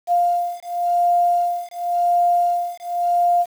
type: beating tone pair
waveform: sine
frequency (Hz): 700 / 700.92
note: F5 / F5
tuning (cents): +4 / +6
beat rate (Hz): 0.92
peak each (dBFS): -19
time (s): 0.07-3.46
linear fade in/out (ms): 50
effects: 7-bit